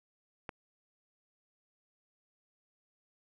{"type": "click", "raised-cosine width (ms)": 0.5, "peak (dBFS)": -24, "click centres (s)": 0.492, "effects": []}